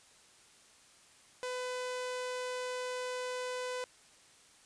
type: tone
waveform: sawtooth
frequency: 502 Hz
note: B4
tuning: 28 cents sharp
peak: -32 dBFS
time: 1.43-3.84 s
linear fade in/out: 0 ms
effects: white hiss -61 dBFS RMS until 4.65 s + resampled to 22050 Hz